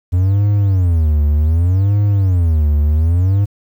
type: tone with vibrato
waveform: triangle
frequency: 87 Hz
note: F2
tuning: 6 cents flat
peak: -8 dBFS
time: 0.12-3.46 s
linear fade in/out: 20 ms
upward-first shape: sine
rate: 0.66 Hz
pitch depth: 290 cents each way
effects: 8-bit